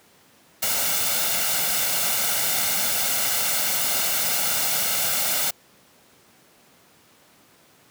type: noise with comb filter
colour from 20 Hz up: white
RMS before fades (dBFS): -23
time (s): 0.62-5.51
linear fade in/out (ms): 10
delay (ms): 1.4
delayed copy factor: +0.6
effects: pink hiss -55 dBFS RMS until 7.9 s + high-pass 150 Hz 12 dB/octave